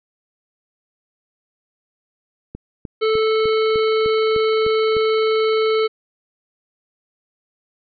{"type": "click train", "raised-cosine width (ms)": 3, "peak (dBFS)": -18, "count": 9, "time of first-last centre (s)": [2.55, 4.967], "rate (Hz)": 3.31}
{"type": "harmonic tone", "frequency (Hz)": 438.5, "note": "A4", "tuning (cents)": -6, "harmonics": [1, 3, 5, 7, 9, 10], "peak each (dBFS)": [-15, -25, -29, -32, -34, -35], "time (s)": [3.01, 5.88], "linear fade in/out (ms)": 20}
{"effects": []}